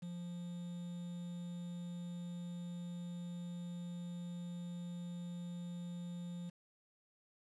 triangle tone with quantisation, 174.61 Hz, F3, in tune, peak -40 dBFS, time 0.02-6.5 s, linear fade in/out 10 ms, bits 10, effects resampled to 24000 Hz

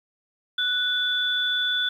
sine tone pair together, 1480 / 3466 Hz, F#6 / A7, 0 / -27 cents, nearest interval octave + minor third, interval 1473 cents, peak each -26 / -23 dBFS, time 0.58-1.89 s, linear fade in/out 5 ms, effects 9-bit

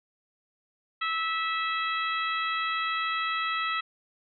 harmonic tone, 653 Hz, E5, 17 cents flat, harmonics 2 / 3 / 4 / 5 / 6, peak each -29 / -33 / -35 / -37 / -39 dBFS, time 1.01-3.81 s, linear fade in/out 10 ms, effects none

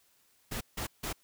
pink noise bursts, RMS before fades -36 dBFS, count 3, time 0.51-1.13 s, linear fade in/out 10 ms, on 100 ms, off 160 ms, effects white hiss -68 dBFS RMS until 1.23 s

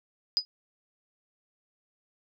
sine tone with exponential decay, 4960 Hz, D#8, 6 cents flat, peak -17 dBFS, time 0.37-0.45 s, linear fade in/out 0 ms, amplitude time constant 17 ms, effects none

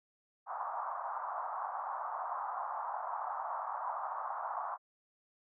white band-pass noise, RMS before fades -39 dBFS, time 0.46-4.78 s, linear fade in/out 50 ms, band 700 to 1200 Hz, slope 48 dB/octave, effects none

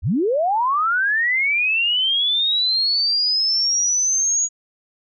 sine linear sweep, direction up, 55 to 6770 Hz, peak -16 dBFS, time 0.02-4.49 s, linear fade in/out 50 ms, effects none

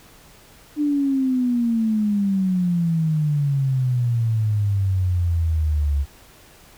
sine exponential sweep, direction down, 300.5 to 69.3 Hz, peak -17 dBFS, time 0.76-6.06 s, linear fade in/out 50 ms, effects pink hiss -49 dBFS RMS until 6.77 s

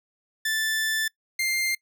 sawtooth tone pair in turn, 1760 / 2102 Hz, A6 / C7, 0 / +7 cents, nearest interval minor third, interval 307 cents, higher second, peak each -20 dBFS, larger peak neither, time 0.45-1.08 / 1.39-1.75 s, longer first, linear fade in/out 5 ms, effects noise-tail reverb RT60 0.1 s tail -23 dB re dry

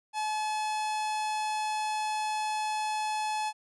45% pulse tone, 857 Hz, A5, 46 cents flat, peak -29 dBFS, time 0.13-3.53 s, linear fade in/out 50 ms, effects resampled to 24000 Hz

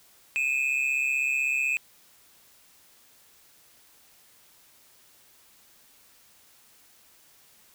triangle tone pair together, 2466 / 2602 Hz, D#7 / E7, -16 / -23 cents, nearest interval minor second, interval 93 cents, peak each -25 dBFS, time 0.36-1.77 s, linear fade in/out 0 ms, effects white hiss -58 dBFS RMS until 7.74 s

